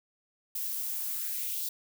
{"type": "noise with high-pass filter sweep", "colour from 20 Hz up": "violet", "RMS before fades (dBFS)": -34, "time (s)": [0.55, 1.69], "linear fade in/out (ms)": 5, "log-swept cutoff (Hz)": [300, 4000], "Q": 2.4, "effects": []}